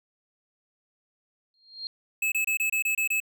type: tone with exponential growth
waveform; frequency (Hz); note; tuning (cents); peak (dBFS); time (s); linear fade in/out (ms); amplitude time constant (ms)
sine; 4218; C8; +13; -29; 1.54-1.87; 1; 70
type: tone bursts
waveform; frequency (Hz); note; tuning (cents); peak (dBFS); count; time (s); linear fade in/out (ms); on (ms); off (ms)
square; 2597; E7; -26; -24; 8; 2.22-3.202; 5; 100; 26
effects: none